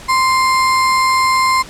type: tone with sample-and-hold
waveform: sine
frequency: 1042 Hz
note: C6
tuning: 7 cents flat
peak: -10 dBFS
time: 0.08-1.63 s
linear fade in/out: 20 ms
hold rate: 3150 Hz
effects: pink hiss -35 dBFS RMS until 1.69 s + low-pass 9000 Hz 12 dB/octave